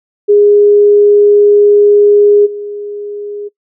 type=tone with level steps; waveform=sine; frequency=411.8 Hz; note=G#4; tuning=15 cents flat; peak=-3 / -19 dBFS; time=0.28-3.49 s; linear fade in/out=20 ms; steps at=2.45 s; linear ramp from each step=20 ms; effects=noise-tail reverb RT60 0.1 s tail -22 dB re dry